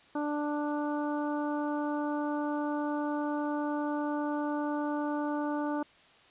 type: harmonic tone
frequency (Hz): 295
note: D4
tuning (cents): +8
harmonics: 1 / 2 / 3 / 4 / 5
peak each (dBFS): -31 / -37 / -37 / -42 / -44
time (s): 0.15-5.83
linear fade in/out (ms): 5
effects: white hiss -59 dBFS RMS until 6.3 s + resampled to 8000 Hz